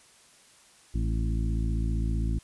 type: harmonic tone with a mistuned harmonic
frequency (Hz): 55.4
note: A1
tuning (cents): +13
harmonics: 1 / 2 / 3 / 4 / 5 / 6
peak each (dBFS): -26 / -32 / -36 / -38 / -40 / -42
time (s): 0.94-2.39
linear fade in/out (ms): 10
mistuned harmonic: 5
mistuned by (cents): -28
effects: white hiss -57 dBFS RMS until 2.43 s + resampled to 24000 Hz